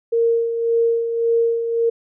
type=tone with tremolo; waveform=sine; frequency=462.6 Hz; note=A#4; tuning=13 cents flat; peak=-13 dBFS; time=0.12-1.9 s; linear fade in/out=10 ms; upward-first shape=sine; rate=1.8 Hz; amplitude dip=55%; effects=none